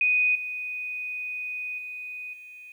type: tone with level steps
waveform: sine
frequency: 2489 Hz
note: D#7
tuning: in tune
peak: -19 / -30 / -34 / -42 dBFS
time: 0.01-2.72 s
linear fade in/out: 2 ms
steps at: 0.35 / 1.78 / 2.33 s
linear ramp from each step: 5 ms
effects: 10-bit